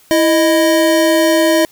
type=tone pair together; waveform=square; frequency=329.6 / 622.2 Hz; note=E4 / D#5; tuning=0 / 0 cents; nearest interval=major seventh; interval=1100 cents; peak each=-13 dBFS; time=0.11-1.65 s; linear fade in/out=0 ms; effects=white hiss -48 dBFS RMS until 1.71 s